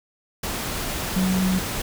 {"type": "tone in noise", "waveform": "sine", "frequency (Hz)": 186.6, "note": "F#3", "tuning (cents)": 15, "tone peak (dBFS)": -19, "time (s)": [1.16, 1.59], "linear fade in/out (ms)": 5, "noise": "pink", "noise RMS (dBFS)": -28, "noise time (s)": [0.43, 1.82], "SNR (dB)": 6, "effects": []}